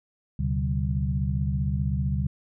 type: tone cluster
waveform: sine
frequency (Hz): 74.5 / 126.3 / 141.8 / 191.5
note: D2 / B2 / C#3 / G3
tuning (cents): +25 / +39 / +40 / -40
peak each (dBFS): -27 / -30 / -28 / -31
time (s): 0.39-2.27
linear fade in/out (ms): 5
effects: none